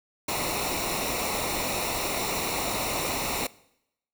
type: noise with comb filter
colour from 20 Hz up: pink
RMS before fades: -29 dBFS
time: 0.28-3.47 s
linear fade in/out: 5 ms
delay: 0.62 ms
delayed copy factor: -0.7
effects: noise-tail reverb RT60 0.8 s tail -21 dB re dry